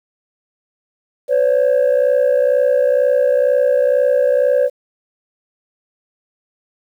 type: tone pair together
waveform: sine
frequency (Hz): 507 / 569.1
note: B4 / C#5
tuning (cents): +45 / +45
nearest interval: major second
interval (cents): 200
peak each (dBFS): -12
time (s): 1.28-4.7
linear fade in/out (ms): 50
effects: tanh soft clip ceiling -8 dBFS + 8-bit